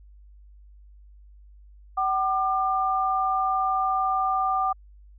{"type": "tone pair together", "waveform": "sine", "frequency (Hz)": [760, 1197.7], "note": ["F#5", "D6"], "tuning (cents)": [46, 34], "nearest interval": "minor sixth", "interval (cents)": 788, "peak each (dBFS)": -24, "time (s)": [1.97, 4.73], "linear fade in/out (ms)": 10, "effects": ["added 50 Hz sine -47 dBFS peak until 5.18 s"]}